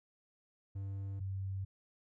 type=tone pair in turn; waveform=triangle / sine; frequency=98 / 96.32 Hz; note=G2 / G2; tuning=0 / -30 cents; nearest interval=unison; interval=30 cents; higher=first; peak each=-36 / -36 dBFS; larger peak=neither; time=0.75-1.2 / 1.2-1.65 s; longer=neither; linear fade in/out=10 ms; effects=none